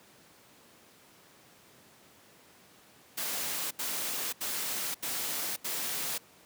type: noise bursts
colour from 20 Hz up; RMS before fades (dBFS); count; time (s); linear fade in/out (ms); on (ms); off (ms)
white; -34; 5; 3.17-6.182; 10; 540; 78
effects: pink hiss -58 dBFS RMS until 6.45 s + high-pass 150 Hz 12 dB/octave